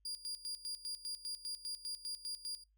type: tone with tremolo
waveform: 35% pulse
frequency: 4825 Hz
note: D8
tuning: 46 cents sharp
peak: -38 dBFS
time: 0.05-2.64 s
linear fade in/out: 5 ms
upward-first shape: square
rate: 5 Hz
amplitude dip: 80%
effects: noise-tail reverb RT60 0.2 s tail -24 dB re dry + added 51 Hz sine -70 dBFS peak until 2.77 s